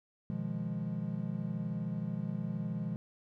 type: chord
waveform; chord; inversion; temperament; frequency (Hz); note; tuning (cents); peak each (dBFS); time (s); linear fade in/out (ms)
triangle; F half-diminished seventh; second; equal; 123.47 / 155.56 / 174.61 / 207.7; Cb3 / Eb3 / F3 / Ab3; 0 / 0 / 0 / 0; -39 / -38 / -36 / -37; 0.3-2.96; 0
effects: none